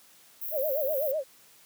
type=high-pass noise; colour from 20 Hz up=white; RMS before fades=-35 dBFS; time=0.41-1.12 s; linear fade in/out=10 ms; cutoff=12000 Hz; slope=96 dB/octave
type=tone with vibrato; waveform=sine; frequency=577 Hz; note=D5; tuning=31 cents flat; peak=-26 dBFS; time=0.51-1.24 s; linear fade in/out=50 ms; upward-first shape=sine; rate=8 Hz; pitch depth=170 cents each way
effects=white hiss -57 dBFS RMS until 1.65 s + high-pass 100 Hz 12 dB/octave